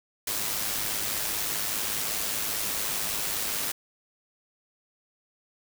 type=noise with amplitude modulation; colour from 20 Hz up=white; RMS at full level=-28 dBFS; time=0.27-3.72 s; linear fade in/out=5 ms; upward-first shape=sine; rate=105 Hz; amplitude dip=40%; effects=none